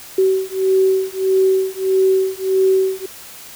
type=beating tone pair; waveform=sine; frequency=379.5 / 381.1 Hz; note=F#4 / G4; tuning=+44 / -49 cents; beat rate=1.6 Hz; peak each=-16 dBFS; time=0.18-3.06 s; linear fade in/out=5 ms; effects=white hiss -37 dBFS RMS until 3.55 s